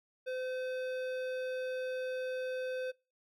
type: tone with hard clipping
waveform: triangle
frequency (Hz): 512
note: C5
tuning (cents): -38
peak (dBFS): -37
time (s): 0.26-2.92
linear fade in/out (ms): 20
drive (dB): 17
effects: noise-tail reverb RT60 0.3 s tail -24 dB re dry